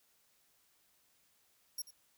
20% pulse tone with echo, 5588 Hz, F8, in tune, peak -32 dBFS, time 1.78-1.82 s, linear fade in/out 5 ms, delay 88 ms, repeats 1, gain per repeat -15 dB, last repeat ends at 1.908 s, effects white hiss -72 dBFS RMS until 2.17 s

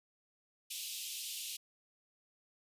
pink high-pass noise, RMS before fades -42 dBFS, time 0.7-1.57 s, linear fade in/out 10 ms, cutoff 2700 Hz, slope 48 dB/octave, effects resampled to 32000 Hz

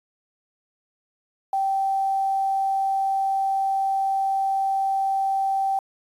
sine tone with quantisation, 778 Hz, G5, 13 cents flat, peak -20 dBFS, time 1.53-5.79 s, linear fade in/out 2 ms, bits 8, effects resampled to 32000 Hz

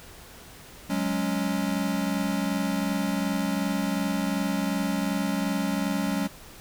square chord, F# suspended second, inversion none, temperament equal, 185 / 207.7 / 277.2 Hz, F#3 / G#3 / C#4, 0 / 0 / 0 cents, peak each -30 dBFS, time 0.89-6.28 s, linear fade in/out 20 ms, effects pink hiss -47 dBFS RMS until 6.6 s

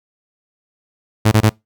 sawtooth tone bursts, 108.5 Hz, A2, 24 cents flat, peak -5 dBFS, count 3, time 1.25-1.497 s, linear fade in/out 10 ms, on 67 ms, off 23 ms, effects noise-tail reverb RT60 0.2 s tail -25 dB re dry

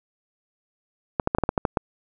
clicks, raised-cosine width 1 ms, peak -6 dBFS, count 9, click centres 1.198 / 1.274 / 1.349 / 1.385 / 1.437 / 1.491 / 1.578 / 1.652 / 1.772 s, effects none

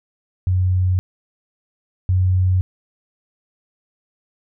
sine tone pair in turn, 91.9 / 92.28 Hz, F#2 / F#2, -11 / -4 cents, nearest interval unison, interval 7 cents, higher second, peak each -14 / -13 dBFS, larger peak second, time 0.47-0.99 / 2.09-2.61 s, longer neither, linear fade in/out 0 ms, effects none

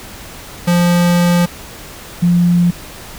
square / sine tone pair in turn, 174.61 / 174.61 Hz, F3 / F3, 0 / 0 cents, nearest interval unison, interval 0 cents, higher neither, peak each -10 / -8 dBFS, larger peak second, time 0.67-1.46 / 2.22-2.71 s, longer first, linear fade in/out 10 ms, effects pink hiss -33 dBFS RMS until 3.18 s

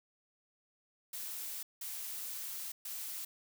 blue noise bursts at uneven times, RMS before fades -42 dBFS, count 3, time 1.13-1.63 / 1.81-2.72 / 2.85-3.25 s, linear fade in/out 5 ms, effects none

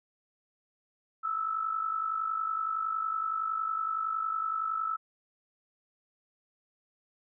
sine tone with amplitude modulation, 1309 Hz, E6, 13 cents flat, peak -26 dBFS, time 1.23-4.97 s, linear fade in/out 20 ms, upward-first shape sine, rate 50.8 Hz, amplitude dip 65%, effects none

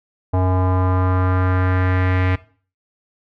square tone with low-pass filter sweep, 92.3 Hz, F#2, 4 cents flat, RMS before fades -17 dBFS, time 0.33-2.36 s, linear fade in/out 10 ms, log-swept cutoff 830 to 2200 Hz, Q 2.5, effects noise-tail reverb RT60 0.4 s tail -17 dB re dry

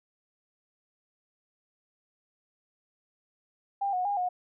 sine tone with pitch steps, 797 / 730 / 811 / 724 Hz, G5 / F#5 / G#5 / F#5, +28 / -24 / -41 / -38 cents, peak -26 dBFS, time 3.81-4.29 s, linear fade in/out 10 ms, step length 120 ms, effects none

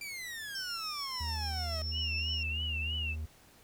sawtooth exponential sweep, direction down, 2370 to 623 Hz, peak -36 dBFS, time 0.01-1.82 s, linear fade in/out 2 ms
sine tone with tremolo, 5400 Hz, E8, 41 cents sharp, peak -36 dBFS, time 0.55-2.43 s, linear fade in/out 2 ms, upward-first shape sine, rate 6.9 Hz, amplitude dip 35%
triangle tone, 77.78 Hz, D#2, in tune, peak -33 dBFS, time 1.2-3.26 s, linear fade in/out 10 ms
sine tone with vibrato, 2800 Hz, F7, 4 cents sharp, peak -34 dBFS, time 1.91-3.16 s, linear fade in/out 50 ms, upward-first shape triangle, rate 3.1 Hz, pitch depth 120 cents each way
effects pink hiss -60 dBFS RMS until 3.63 s

